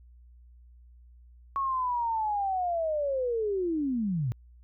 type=linear sweep; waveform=sine; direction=down; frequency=1108.7 to 111.7 Hz; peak=-26 dBFS; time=1.56-4.32 s; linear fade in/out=0 ms; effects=added 60 Hz sine -51 dBFS peak until 4.63 s